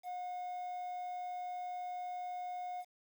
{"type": "tone with quantisation", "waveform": "triangle", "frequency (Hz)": 722, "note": "F#5", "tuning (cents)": -43, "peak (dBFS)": -37, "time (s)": [0.03, 2.85], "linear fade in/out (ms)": 50, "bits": 10, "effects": []}